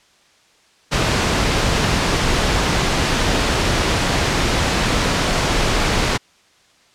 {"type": "noise", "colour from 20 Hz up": "pink", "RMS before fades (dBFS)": -17, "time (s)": [0.91, 6.18], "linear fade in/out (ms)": 20, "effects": ["white hiss -54 dBFS RMS until 6.94 s", "low-pass 6000 Hz 12 dB/octave"]}